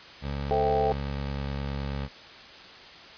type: tone with pitch glide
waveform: 20% pulse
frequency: 70.1 to 69.37 Hz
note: C#2 to C#2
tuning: +20 to +2 cents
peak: -25 dBFS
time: 0.21-2.09 s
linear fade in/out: 50 ms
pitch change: -18 cents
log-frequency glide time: 0.32-1.48 s
type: chord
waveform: sine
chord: A minor seventh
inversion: none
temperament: equal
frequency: 440 / 523.3 / 659.3 / 784 Hz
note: A4 / C5 / E5 / G5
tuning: 0 / 0 / 0 / 0 cents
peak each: -26 / -31 / -31 / -26 dBFS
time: 0.51-0.92 s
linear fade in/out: 0 ms
effects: white hiss -46 dBFS RMS until 3.17 s + resampled to 11025 Hz